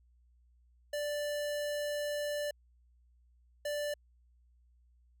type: tone bursts at uneven times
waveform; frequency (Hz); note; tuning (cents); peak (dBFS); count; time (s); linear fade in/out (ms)
square; 587.3; D5; 0; -34; 2; 0.93-2.51 / 3.65-3.94; 5
effects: added 60 Hz sine -63 dBFS peak until 5.2 s